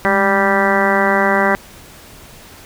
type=harmonic tone with a mistuned harmonic; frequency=196 Hz; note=G3; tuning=in tune; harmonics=1 / 2 / 3 / 4 / 5 / 6 / 7 / 8 / 9 / 10; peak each=-20 / -20 / -19 / -20 / -21 / -22 / -25 / -20 / -25 / -20 dBFS; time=0.05-1.55 s; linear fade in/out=0 ms; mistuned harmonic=1; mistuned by=+68 cents; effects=pink hiss -40 dBFS RMS until 2.65 s